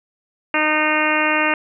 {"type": "harmonic tone", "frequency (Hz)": 306.8, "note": "D#4", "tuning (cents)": -24, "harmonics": [1, 2, 3, 4, 5, 6, 7, 8, 9], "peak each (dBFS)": [-24, -24, -24, -24, -24, -24, -24, -24, -24], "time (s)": [0.54, 1.54], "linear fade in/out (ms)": 2, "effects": []}